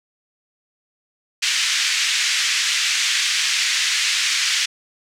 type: band-pass noise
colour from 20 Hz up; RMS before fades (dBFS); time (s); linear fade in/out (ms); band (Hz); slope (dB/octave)
pink; -20; 1.42-4.66; 10; 1900 to 7100; 24
effects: none